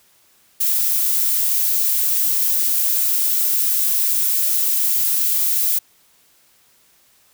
violet noise, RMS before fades -18 dBFS, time 0.6-5.79 s, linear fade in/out 10 ms, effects white hiss -56 dBFS RMS until 7.33 s

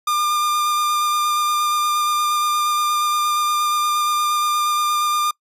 45% pulse tone with vibrato, 1203 Hz, D6, 41 cents sharp, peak -17 dBFS, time 0.07-5.31 s, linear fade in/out 5 ms, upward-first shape square, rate 8.5 Hz, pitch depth 9 cents each way, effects noise-tail reverb RT60 0.1 s tail -24 dB re dry + resampled to 32000 Hz

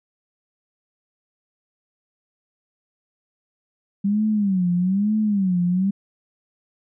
sine tone with vibrato, 194.9 Hz, G3, 10 cents flat, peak -17 dBFS, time 4.04-5.91 s, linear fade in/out 10 ms, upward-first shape sine, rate 1.1 Hz, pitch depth 180 cents each way, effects none

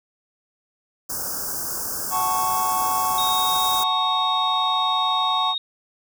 white band-stop noise, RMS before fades -28 dBFS, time 1.09-3.84 s, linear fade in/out 10 ms, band 1600 to 4900 Hz, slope 96 dB/octave
triangle chord, F# minor, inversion none, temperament equal, 740 / 880 / 1108.7 Hz, F#5 / A5 / C#6, 0 / 0 / 0 cents, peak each -25 / -24 / -21 dBFS, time 2.1-5.55 s, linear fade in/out 50 ms
sine tone, 3729 Hz, A#7, in tune, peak -23 dBFS, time 3.18-5.58 s, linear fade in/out 2 ms
effects none

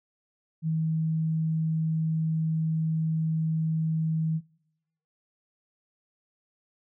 sine tone, 159.8 Hz, D#3, 47 cents sharp, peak -24 dBFS, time 0.62-4.41 s, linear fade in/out 50 ms, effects noise-tail reverb RT60 0.8 s tail -21 dB re dry

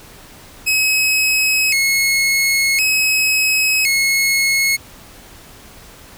sawtooth tone with vibrato, 2358 Hz, D7, 6 cents sharp, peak -10 dBFS, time 0.66-4.77 s, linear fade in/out 20 ms, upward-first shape square, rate 0.47 Hz, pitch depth 140 cents each way, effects pink hiss -41 dBFS RMS until 6.17 s

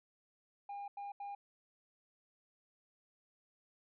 sine tone bursts at uneven times, 807 Hz, G#5, 50 cents flat, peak -39 dBFS, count 3, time 0.69-0.88 / 0.97-1.12 / 1.2-1.35 s, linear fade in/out 5 ms, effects tanh soft clip ceiling -41 dBFS

